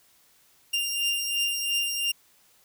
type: beating tone pair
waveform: sawtooth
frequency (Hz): 2794 / 2796.9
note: F7 / F7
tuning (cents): 0 / +2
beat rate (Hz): 2.9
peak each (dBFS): -23 / -28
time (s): 0.73-2.12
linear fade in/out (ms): 10
effects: white hiss -61 dBFS RMS until 2.64 s